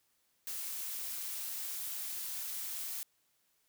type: noise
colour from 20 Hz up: blue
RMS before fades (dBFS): -40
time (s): 0.47-3.03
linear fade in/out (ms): 0
effects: white hiss -75 dBFS RMS until 3.68 s